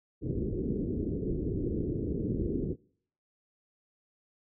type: low-pass noise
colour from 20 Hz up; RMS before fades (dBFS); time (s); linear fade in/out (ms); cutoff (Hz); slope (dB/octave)
white; -32; 0.21-2.76; 50; 410; 48
effects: noise-tail reverb RT60 0.6 s tail -24 dB re dry